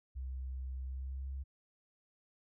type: tone with pitch glide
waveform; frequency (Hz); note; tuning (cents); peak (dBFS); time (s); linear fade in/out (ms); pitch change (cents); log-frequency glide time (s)
sine; 64.9 to 67.23; C2 to C2; -13 to +48; -38; 0.15-1.44; 20; +61; 0.82-1.33
effects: none

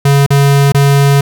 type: tone with dropouts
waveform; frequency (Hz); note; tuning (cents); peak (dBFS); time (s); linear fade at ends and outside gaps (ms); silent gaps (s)
square; 140.3; C#3; +21; -6; 0.05-1.21; 5; 0.264-0.304 / 0.721-0.745
effects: none

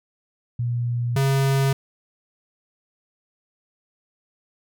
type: tone pair in turn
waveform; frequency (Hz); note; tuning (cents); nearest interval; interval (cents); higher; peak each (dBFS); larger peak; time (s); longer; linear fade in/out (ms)
sine / square; 120 / 136.24; B2 / C#3; -49 / -30; major second; 219; second; -21 / -18; second; 0.59-1.16 / 1.16-1.73; neither; 5
effects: none

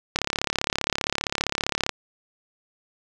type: click train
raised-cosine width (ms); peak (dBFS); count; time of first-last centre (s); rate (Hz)
0.2; -5; 62; 0.16-1.893; 35.2
effects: none

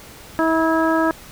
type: harmonic tone with a mistuned harmonic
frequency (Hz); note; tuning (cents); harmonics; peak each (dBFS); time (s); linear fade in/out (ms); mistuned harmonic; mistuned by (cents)
323; E4; -35; 1 / 2 / 3 / 4 / 5; -18 / -21 / -23 / -24 / -25; 0.39-1.11; 0; 5; +27
effects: pink hiss -41 dBFS RMS until 1.31 s

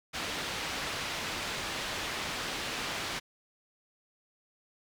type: low-pass noise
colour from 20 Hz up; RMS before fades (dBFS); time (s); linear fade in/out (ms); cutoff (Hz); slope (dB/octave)
white; -36; 0.13-3.2; 20; 3700; 12
effects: none

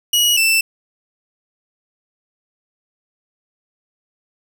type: tone pair in turn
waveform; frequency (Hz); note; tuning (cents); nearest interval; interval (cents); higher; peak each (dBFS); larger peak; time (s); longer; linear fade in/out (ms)
sawtooth; 2908 / 2664; F#7 / E7; -31 / +18; major second; 151; first; -9; neither; 0.13-0.37 / 0.37-0.61; neither; 5
effects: 8-bit

